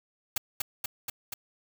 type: noise with echo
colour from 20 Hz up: white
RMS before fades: -28 dBFS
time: 0.36-0.38 s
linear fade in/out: 5 ms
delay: 240 ms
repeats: 4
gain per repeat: -2 dB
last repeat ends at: 1.34 s
effects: none